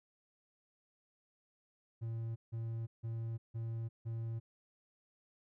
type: tone bursts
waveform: triangle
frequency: 114.1 Hz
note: A#2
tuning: 37 cents flat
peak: -35 dBFS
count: 5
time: 2.01-4.4 s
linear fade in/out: 20 ms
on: 350 ms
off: 160 ms
effects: none